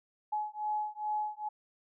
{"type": "beating tone pair", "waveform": "sine", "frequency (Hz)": [846, 848.4], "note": ["G#5", "G#5"], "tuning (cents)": [32, 37], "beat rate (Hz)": 2.4, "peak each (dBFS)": [-35, -35], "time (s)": [0.32, 1.49], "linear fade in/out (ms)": 10, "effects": []}